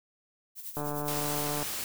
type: noise with tremolo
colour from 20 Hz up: violet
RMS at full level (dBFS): -38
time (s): 0.55-1.46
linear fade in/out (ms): 50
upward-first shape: sine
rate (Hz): 9.8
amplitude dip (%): 65
type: click train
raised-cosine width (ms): 1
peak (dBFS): -21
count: 127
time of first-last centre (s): 0.77-1.627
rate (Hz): 147
type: noise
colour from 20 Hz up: white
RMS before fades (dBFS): -35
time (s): 1.08-1.84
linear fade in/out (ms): 0
effects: none

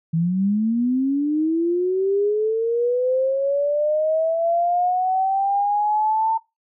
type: linear sweep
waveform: sine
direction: up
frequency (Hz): 159.4 to 900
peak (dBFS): -17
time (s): 0.13-6.38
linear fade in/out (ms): 10
effects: noise-tail reverb RT60 0.2 s tail -18 dB re dry

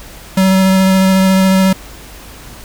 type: tone with vibrato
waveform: square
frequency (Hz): 189.9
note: F#3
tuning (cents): +45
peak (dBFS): -8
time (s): 0.37-1.73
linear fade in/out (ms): 5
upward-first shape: sine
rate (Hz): 14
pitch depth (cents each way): 11
effects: added 50 Hz sine -36 dBFS peak until 2.64 s + pink hiss -35 dBFS RMS until 2.64 s

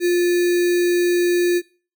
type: tone with sample-and-hold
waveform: sine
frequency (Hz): 351.5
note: F4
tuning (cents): +11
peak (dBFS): -14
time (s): 0-1.62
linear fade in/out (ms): 50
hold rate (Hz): 2100
effects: noise-tail reverb RT60 0.4 s tail -22 dB re dry

